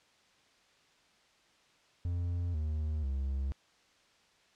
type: tone with pitch steps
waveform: triangle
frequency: 87.31 / 76.89 / 67.72 Hz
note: F2 / D#2 / C#2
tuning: 0 / -20 / -40 cents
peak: -29 dBFS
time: 2.05-3.52 s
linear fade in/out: 0 ms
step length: 490 ms
effects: white hiss -66 dBFS RMS until 4.55 s + low-pass 5000 Hz 12 dB/octave